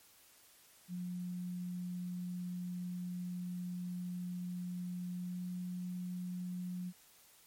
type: tone with pitch glide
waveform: sine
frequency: 178.8 to 180.04 Hz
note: F3 to F#3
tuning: +41 to -47 cents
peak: -38 dBFS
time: 0.88-6.93 s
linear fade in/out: 50 ms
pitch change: +12 cents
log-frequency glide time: 5.17-5.46 s
effects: white hiss -63 dBFS RMS until 7.46 s + MP3 64 kbps